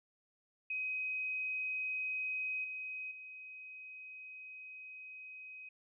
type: tone with level steps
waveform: sine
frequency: 2523 Hz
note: D#7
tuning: 23 cents sharp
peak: -35 / -40 / -47 dBFS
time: 0.7-5.69 s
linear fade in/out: 5 ms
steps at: 2.64 / 3.11 s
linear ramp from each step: 5 ms
effects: none